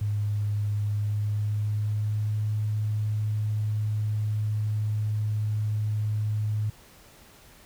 sine tone with pitch glide, 103.83 to 106.56 Hz, G#2 to G#2, 0 to +45 cents, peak -24 dBFS, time 0.01-6.7 s, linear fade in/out 5 ms, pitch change +45 cents, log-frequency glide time 0.81-2.48 s, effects pink hiss -53 dBFS RMS until 7.65 s

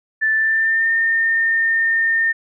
sine tone with pitch glide, 1760 to 1817.9 Hz, A6 to A#6, 0 to -44 cents, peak -14 dBFS, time 0.21-2.33 s, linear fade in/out 20 ms, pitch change +56 cents, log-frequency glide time 0.34-0.91 s, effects none

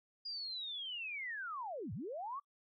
sine linear two-way sweep, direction down then up, 4880 to 86.9 to 1170 Hz, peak -40 dBFS, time 0.25-2.4 s, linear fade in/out 10 ms, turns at 1.93 s, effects noise-tail reverb RT60 0.1 s tail -22 dB re dry

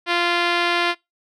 5% pulse tone with low-pass filter, 346.9 Hz, F4, 12 cents flat, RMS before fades -20 dBFS, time 0.06-0.95 s, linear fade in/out 50 ms, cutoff 3900 Hz, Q 0.68, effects noise-tail reverb RT60 0.2 s tail -24 dB re dry

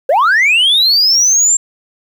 sine linear sweep, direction up, 493.9 to 7470 Hz, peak -5 dBFS, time 0.09-1.57 s, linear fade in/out 5 ms, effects tanh soft clip ceiling -6 dBFS + 7-bit

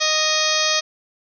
harmonic tone with a mistuned harmonic, 621 Hz, D#5, 3 cents flat, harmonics 1 / 2 / 3 / 4 / 5 / 6 / 7 / 8 / 9 / 10, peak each -26 / -26 / -26 / -26 / -26 / -26 / -26 / -26 / -26 / -26 dBFS, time 0-0.81 s, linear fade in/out 20 ms, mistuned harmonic 5, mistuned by +80 cents, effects none

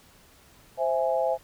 sine chord, C augmented, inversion none, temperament equal, 523.3 / 659.3 / 830.6 Hz, C5 / E5 / G#5, 0 / 0 / 0 cents, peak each -26 / -26 / -29 dBFS, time 0.77-1.38 s, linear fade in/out 50 ms, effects pink hiss -56 dBFS RMS until 1.43 s

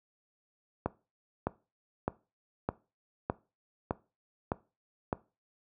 click train, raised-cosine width 1 ms, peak -15 dBFS, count 8, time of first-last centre 0.86-5.128 s, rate 1.64 Hz, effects noise-tail reverb RT60 0.3 s tail -19 dB re dry + high-pass 60 Hz 12 dB/octave

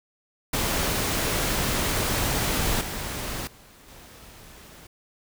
pink noise with level steps, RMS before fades -25 / -32 / -51 / -47 dBFS, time 0.53-4.87 s, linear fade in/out 5 ms, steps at 2.81 / 3.47 / 3.88 s, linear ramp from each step 2 ms, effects none

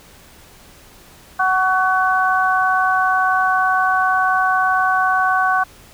sine tone cluster, 747 / 1124 / 1503 Hz, F#5 / C#6 / F#6, +16 / +24 / +27 cents, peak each -18 dBFS, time 1.39-5.64 s, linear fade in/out 10 ms, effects pink hiss -45 dBFS RMS until 5.93 s

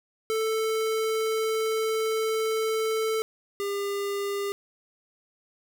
square tone pair in turn, 441.2 / 401.7 Hz, A4 / G4, +5 / +42 cents, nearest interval major second, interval 163 cents, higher first, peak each -25 / -28 dBFS, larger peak first, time 0.3-3.22 / 3.6-4.52 s, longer first, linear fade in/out 0 ms, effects none

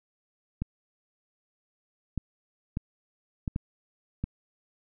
clicks, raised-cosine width 5 ms, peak -17 dBFS, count 6, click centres 0.62 / 2.177 / 2.771 / 3.478 / 3.561 / 4.24 s, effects none

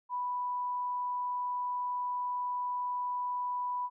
sine tone, 987.8 Hz, B5, in tune, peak -31 dBFS, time 0.09-3.9 s, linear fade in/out 50 ms, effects none

